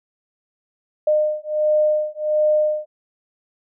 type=beating tone pair; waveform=sine; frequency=608 / 609.4 Hz; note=D#5 / D#5; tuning=-40 / -36 cents; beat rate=1.4 Hz; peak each=-19 / -19 dBFS; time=1.07-2.86 s; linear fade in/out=5 ms; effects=none